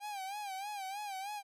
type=tone with vibrato; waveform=45% pulse; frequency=798 Hz; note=G5; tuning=31 cents sharp; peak=-39 dBFS; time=0-1.43 s; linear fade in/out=50 ms; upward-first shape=sine; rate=3.2 Hz; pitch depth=95 cents each way; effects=resampled to 32000 Hz